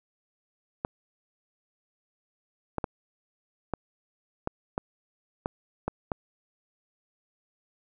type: clicks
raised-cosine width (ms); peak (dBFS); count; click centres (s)
1; -14; 9; 0.849 / 2.783 / 2.842 / 3.737 / 4.474 / 4.779 / 5.459 / 5.88 / 6.118
effects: none